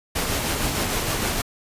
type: noise with tremolo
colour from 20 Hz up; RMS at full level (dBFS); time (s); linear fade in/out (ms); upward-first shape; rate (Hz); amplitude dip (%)
pink; -23; 0.15-1.42; 10; sine; 6.5; 30
effects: resampled to 32000 Hz